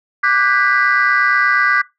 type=chord; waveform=sine; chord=G major seventh; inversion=second; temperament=equal with one note detuned; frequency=1174.7 / 1480 / 1608.3 / 1975.5 Hz; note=D6 / F#6 / G6 / B6; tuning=0 / 0 / +44 / 0 cents; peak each=-16 dBFS; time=0.23-1.82 s; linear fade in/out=10 ms; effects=noise-tail reverb RT60 0.2 s tail -20 dB re dry + tanh soft clip ceiling -5 dBFS